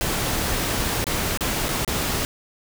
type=noise with dropouts; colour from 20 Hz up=pink; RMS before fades=-24 dBFS; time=0.01-2.25 s; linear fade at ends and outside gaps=0 ms; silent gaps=1.042-1.068 / 1.374-1.408 / 1.684-1.689 / 1.848-1.877 s; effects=none